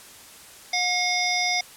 harmonic tone, 720 Hz, F#5, 47 cents flat, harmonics 1 / 3 / 5 / 7 / 8, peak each -28 / -25 / -30 / -27 / -31 dBFS, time 0.73-1.61 s, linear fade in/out 5 ms, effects white hiss -46 dBFS RMS until 1.76 s + low-pass 12000 Hz 12 dB/octave

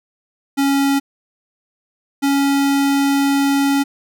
square tone pair in turn, 277.2 / 278.6 Hz, C#4 / C#4, 0 / +9 cents, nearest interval unison, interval 9 cents, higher second, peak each -14 dBFS, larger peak neither, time 0.57-1 / 2.22-3.84 s, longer second, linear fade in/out 20 ms, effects none

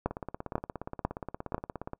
two click trains, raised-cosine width 1 ms, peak -22 / -13 dBFS, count 32 / 4, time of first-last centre 0.11-1.934 / 0.06-1.545 s, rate 17 / 2.02 Hz, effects noise-tail reverb RT60 0.1 s tail -25 dB re dry

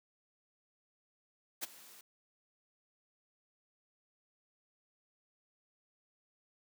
white noise with ADSR envelope, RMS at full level -36 dBFS, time 1.61-2.01 s, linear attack 26 ms, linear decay 18 ms, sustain -20 dB, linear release 3 ms, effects high-pass 200 Hz 12 dB/octave

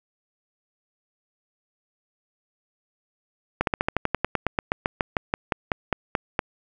slowing click train, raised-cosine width 0.5 ms, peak -6 dBFS, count 22, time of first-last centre 3.61-6.392 s, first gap 62 ms, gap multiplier 1.07, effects none

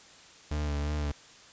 40% pulse tone with vibrato, 73.7 Hz, D2, 7 cents sharp, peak -28 dBFS, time 0.51-1.12 s, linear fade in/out 5 ms, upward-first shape sine, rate 2.9 Hz, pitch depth 29 cents each way, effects white hiss -53 dBFS RMS until 1.52 s + resampled to 16000 Hz

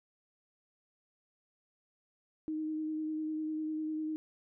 sine tone with vibrato, 311.1 Hz, D#4, in tune, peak -33 dBFS, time 2.48-4.16 s, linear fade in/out 0 ms, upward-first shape sine, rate 10 Hz, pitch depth 16 cents each way, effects none

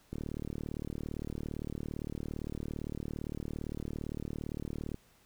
click train, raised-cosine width 3 ms, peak -25 dBFS, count 182, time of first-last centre 0.13-4.944 s, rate 37.6 Hz, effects pink hiss -65 dBFS RMS until 5.25 s

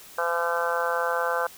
harmonic tone, 170.3 Hz, F3, 43 cents flat, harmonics 3 / 4 / 5 / 6 / 7 / 8 / 9, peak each -28 / -32 / -32 / -32 / -32 / -32 / -30 dBFS, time 0.18-1.47 s, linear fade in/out 5 ms, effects white hiss -47 dBFS RMS until 1.57 s

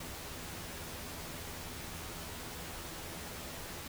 pink noise with comb filter, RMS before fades -44 dBFS, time 0-3.88 s, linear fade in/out 5 ms, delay 12 ms, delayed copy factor +0.55, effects none

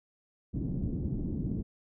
white low-pass noise, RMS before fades -33 dBFS, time 0.53-1.63 s, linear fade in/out 20 ms, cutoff 260 Hz, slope 24 dB/octave, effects none

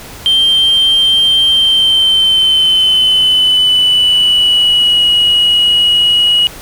sine tone with pitch glide, 3152 to 2907 Hz, G7 to F#7, +9 to -31 cents, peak -5 dBFS, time 0.26-6.47 s, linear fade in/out 0 ms, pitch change -140 cents, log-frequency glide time 1.43-5.04 s, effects tanh soft clip ceiling -4 dBFS + pink hiss -31 dBFS RMS until 6.61 s

